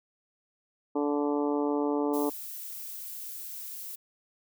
harmonic tone, 145.6 Hz, D3, 15 cents flat, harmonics 2 / 3 / 4 / 5 / 6 / 7 / 8, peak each -28 / -30 / -36 / -40 / -36 / -42 / -43 dBFS, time 0.95-2.3 s, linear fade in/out 10 ms
violet noise, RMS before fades -40 dBFS, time 2.13-3.96 s, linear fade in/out 10 ms
effects none

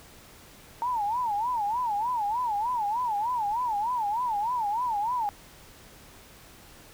sine tone with vibrato, 903 Hz, A5, 45 cents sharp, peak -25 dBFS, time 0.82-5.29 s, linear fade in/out 0 ms, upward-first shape sine, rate 3.3 Hz, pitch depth 190 cents each way, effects pink hiss -51 dBFS RMS until 6.93 s

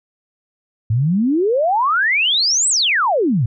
sine exponential two-way sweep, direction up then down, 103.83 to 8372 to 103.83 Hz, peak -13 dBFS, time 0.9-3.46 s, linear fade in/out 5 ms, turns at 2.69 s, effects none

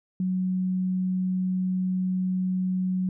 sine tone, 185 Hz, F#3, in tune, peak -23 dBFS, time 0.2-3.09 s, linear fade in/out 2 ms, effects none

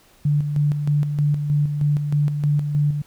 sine tone with tremolo, 146.83 Hz, D3, in tune, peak -15 dBFS, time 0.25-3.02 s, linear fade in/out 5 ms, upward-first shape square, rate 3.2 Hz, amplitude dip 50%, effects pink hiss -54 dBFS RMS until 3.06 s

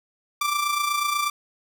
sawtooth tone with amplitude modulation, 1174.7 Hz, D6, in tune, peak -16 dBFS, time 0.41-1.3 s, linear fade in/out 5 ms, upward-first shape sine, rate 28.2 Hz, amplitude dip 55%, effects none

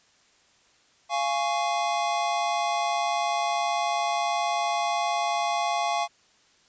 square chord, Db major, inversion first, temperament just, 693 / 831.5 / 1108.7 Hz, F5 / Ab5 / Db6, -14 / +2 / 0 cents, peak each -28 / -29 / -31 dBFS, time 1.09-6.08 s, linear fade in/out 50 ms, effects white hiss -61 dBFS RMS until 6.68 s + resampled to 16000 Hz

